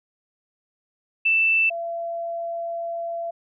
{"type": "tone pair in turn", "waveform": "sine", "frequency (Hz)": [2656, 676.8], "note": ["E7", "E5"], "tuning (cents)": [12, 45], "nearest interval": "2 octaves", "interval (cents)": 2367, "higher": "first", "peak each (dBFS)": [-16, -26], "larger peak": "first", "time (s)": [[1.25, 1.7], [1.7, 3.31]], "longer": "second", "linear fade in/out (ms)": 10, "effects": []}